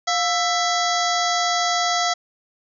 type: harmonic tone with a mistuned harmonic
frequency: 663 Hz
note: E5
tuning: 10 cents sharp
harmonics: 1 / 2 / 3 / 5 / 6 / 7 / 8 / 9 / 10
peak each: -22 / -25 / -27 / -29 / -30 / -30 / -31 / -32 / -32 dBFS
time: 0.07-2.14 s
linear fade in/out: 10 ms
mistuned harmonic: 1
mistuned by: +110 cents
effects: none